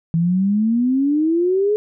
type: exponential sweep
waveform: sine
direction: up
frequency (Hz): 162.4 to 428.3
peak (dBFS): -14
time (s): 0.14-1.76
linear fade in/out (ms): 0
effects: none